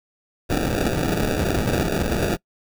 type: noise with sample-and-hold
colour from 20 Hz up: white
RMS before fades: -22 dBFS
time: 0.49-2.37 s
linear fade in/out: 20 ms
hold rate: 1050 Hz
effects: noise-tail reverb RT60 0.1 s tail -24 dB re dry